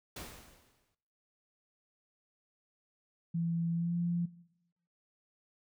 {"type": "noise with exponential decay", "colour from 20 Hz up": "pink", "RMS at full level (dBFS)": -42, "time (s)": [0.16, 0.95], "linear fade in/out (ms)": 5, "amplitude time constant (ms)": 170}
{"type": "tone with pitch glide", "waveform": "sine", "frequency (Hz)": [167.9, 172.52], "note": ["E3", "F3"], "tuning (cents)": [32, -21], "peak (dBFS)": -30, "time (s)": [3.34, 4.26], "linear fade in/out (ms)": 10, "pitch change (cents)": 47, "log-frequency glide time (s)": [3.73, 3.96]}
{"effects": ["noise-tail reverb RT60 0.9 s tail -20 dB re dry"]}